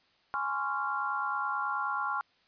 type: chord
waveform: sine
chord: Db major seventh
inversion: second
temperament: just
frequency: 831.5 / 1039.4 / 1108.7 / 1385.9 Hz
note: Ab5 / C6 / Db6 / F6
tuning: +2 / -12 / 0 / -14 cents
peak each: -36 / -37 / -35 / -33 dBFS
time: 0.34-2.21 s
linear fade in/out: 0 ms
effects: white hiss -67 dBFS RMS until 2.47 s + resampled to 11025 Hz